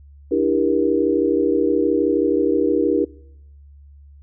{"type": "chord", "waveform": "sine", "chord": "E half-diminished seventh", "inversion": "third", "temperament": "just", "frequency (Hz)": [296.7, 329.6, 395.6, 474.7], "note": ["D4", "E4", "G4", "Bb4"], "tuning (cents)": [18, 0, 16, 31], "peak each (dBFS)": -21, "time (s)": [0.31, 3.05], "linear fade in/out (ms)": 10, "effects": ["noise-tail reverb RT60 0.8 s tail -25 dB re dry", "added 71 Hz sine -42 dBFS peak until 4.22 s"]}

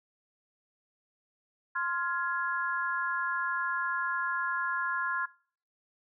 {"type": "chord", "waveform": "sine", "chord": "F minor", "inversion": "second", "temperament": "just", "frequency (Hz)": [1047.7, 1396.9, 1676.3], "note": ["C6", "F6", "Ab6"], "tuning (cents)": [2, 0, 16], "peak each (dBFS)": -33, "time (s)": [1.75, 5.26], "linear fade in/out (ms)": 10, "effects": ["noise-tail reverb RT60 0.5 s tail -22 dB re dry"]}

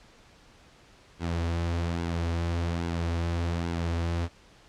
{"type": "tone with flanger", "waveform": "sawtooth", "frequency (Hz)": 84.7, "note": "E2", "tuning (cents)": 48, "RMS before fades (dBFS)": -29, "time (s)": [1.19, 4.29], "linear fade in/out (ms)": 50, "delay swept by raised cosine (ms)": [1.6, 7.6], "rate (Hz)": 1.2, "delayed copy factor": -0.5, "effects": ["pink hiss -56 dBFS RMS until 4.68 s", "low-pass 6000 Hz 12 dB/octave"]}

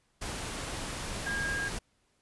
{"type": "tone in noise", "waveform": "sine", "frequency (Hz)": 1624, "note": "G#6", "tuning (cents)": -39, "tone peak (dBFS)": -31, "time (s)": [1.26, 1.69], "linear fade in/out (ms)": 10, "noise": "pink", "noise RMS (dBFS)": -37, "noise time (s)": [0.21, 1.79], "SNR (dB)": 3, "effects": ["pink hiss -72 dBFS RMS until 2.21 s", "resampled to 24000 Hz"]}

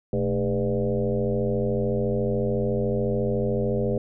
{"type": "tone with frequency modulation", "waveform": "sine", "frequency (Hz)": 311.1, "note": "D#4", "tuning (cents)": 0, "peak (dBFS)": -21, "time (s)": [0.13, 3.98], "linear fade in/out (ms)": 2, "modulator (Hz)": 93.9, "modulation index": 2.7, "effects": []}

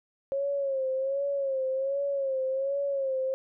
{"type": "tone with vibrato", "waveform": "sine", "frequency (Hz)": 543, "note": "C#5", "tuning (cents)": -36, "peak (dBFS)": -26, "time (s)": [0.32, 3.34], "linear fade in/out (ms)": 0, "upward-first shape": "sine", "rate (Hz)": 1.3, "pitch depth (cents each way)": 65, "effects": []}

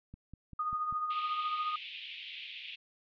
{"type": "click train", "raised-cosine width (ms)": 5, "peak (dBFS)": -35, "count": 5, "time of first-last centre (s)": [0.14, 0.926], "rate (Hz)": 5.09}
{"type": "tone with tremolo", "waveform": "sine", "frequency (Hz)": 1235, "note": "D#6", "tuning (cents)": -13, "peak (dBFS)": -29, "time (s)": [0.59, 1.76], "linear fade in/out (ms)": 5, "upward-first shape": "triangle", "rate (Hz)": 14, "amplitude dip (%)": 55}
{"type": "band-pass noise", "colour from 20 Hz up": "white", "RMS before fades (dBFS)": -45, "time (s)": [1.1, 2.76], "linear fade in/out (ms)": 10, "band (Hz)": [2300, 3500], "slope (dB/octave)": 48}
{"effects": []}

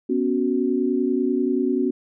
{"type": "chord", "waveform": "sine", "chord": "B suspended second", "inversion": "none", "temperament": "equal", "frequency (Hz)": [246.9, 277.2, 370], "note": ["B3", "C#4", "F#4"], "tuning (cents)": [0, 0, 0], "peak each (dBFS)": -23, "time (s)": [0.09, 1.91], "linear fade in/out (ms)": 10, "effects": []}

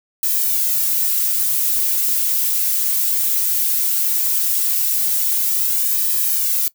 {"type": "noise with flanger", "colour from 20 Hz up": "violet", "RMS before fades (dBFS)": -18, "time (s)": [0.23, 6.68], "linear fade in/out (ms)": 2, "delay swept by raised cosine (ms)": [1.4, 7], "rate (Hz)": 0.17, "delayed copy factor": -0.95, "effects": ["noise-tail reverb RT60 0.1 s tail -19 dB re dry"]}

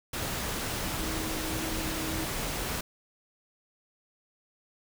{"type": "tone in noise", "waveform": "sine", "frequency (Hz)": 318.3, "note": "D#4", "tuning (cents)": 39, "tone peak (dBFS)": -36, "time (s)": [1, 2.25], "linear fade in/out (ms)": 5, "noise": "pink", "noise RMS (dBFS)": -33, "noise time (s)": [0.13, 2.81], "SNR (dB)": -6, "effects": []}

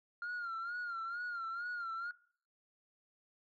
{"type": "tone with vibrato", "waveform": "sine", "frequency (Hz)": 1396.9, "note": "F6", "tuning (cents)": 0, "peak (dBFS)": -36, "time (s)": [0.22, 2.11], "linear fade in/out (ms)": 2, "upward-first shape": "sine", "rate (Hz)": 2.2, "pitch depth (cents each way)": 79, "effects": ["noise-tail reverb RT60 0.5 s tail -21 dB re dry", "tanh soft clip ceiling -36 dBFS"]}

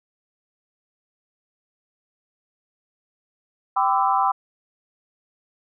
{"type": "chord", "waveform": "sine", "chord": "E minor seventh", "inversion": "first", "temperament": "equal with one note detuned", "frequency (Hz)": [784, 1007.4, 1174.7, 1318.5], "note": ["G5", "B5", "D6", "E6"], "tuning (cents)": [0, 34, 0, 0], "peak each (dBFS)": [-21, -21, -24, -26], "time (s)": [3.76, 4.32], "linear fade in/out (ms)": 10, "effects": []}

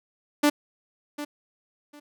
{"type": "tone with echo", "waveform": "sawtooth", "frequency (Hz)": 293.7, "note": "D4", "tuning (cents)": 0, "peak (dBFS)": -13, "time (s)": [0.43, 0.5], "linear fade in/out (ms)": 10, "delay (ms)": 750, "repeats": 2, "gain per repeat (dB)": -14, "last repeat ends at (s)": 2, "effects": []}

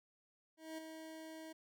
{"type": "tone with ADSR envelope", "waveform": "25% pulse", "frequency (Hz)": 318.8, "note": "D#4", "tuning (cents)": 42, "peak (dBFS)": -39, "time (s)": [0.57, 1.53], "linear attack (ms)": 210, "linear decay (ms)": 9, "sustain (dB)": -6, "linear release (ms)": 11, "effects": []}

